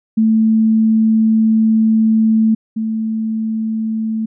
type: tone pair in turn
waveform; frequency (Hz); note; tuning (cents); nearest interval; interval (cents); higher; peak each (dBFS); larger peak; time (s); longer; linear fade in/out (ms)
sine; 220.9 / 220.9; A3 / A3; +7 / +7; unison; 0; neither; -9 / -16; first; 0.17-2.55 / 2.76-4.26; first; 10
effects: none